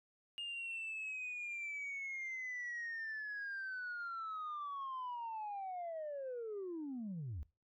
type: linear sweep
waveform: sine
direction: down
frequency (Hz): 2839 to 65.41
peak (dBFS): -39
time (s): 0.38-7.43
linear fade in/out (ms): 0
effects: noise-tail reverb RT60 0.3 s tail -22 dB re dry + tanh soft clip ceiling -38 dBFS